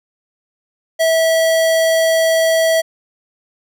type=tone; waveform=square; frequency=651 Hz; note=E5; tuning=22 cents flat; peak=-12 dBFS; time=0.99-2.82 s; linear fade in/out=20 ms; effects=none